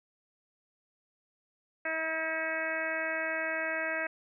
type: harmonic tone with a mistuned harmonic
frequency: 320.7 Hz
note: E4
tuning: 48 cents flat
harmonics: 1 / 2 / 3 / 4 / 5 / 6 / 7 / 8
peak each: -44 / -36 / -45 / -43 / -35 / -37 / -39 / -42 dBFS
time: 1.85-4.07 s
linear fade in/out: 5 ms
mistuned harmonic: 7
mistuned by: -22 cents
effects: none